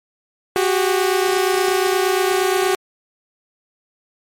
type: tone pair together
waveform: sawtooth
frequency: 370 / 398.5 Hz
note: F#4 / G4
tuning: 0 / +28 cents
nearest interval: minor second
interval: 128 cents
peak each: -13 / -16 dBFS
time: 0.56-2.75 s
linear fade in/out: 0 ms
effects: MP3 64 kbps